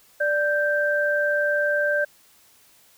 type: tone pair together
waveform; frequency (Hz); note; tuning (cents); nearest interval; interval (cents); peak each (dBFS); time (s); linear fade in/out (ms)
sine; 588 / 1568; D5 / G6; +2 / 0; octave + perfect fourth; 1698; -22; 0.2-2.05; 10
effects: white hiss -56 dBFS RMS until 2.97 s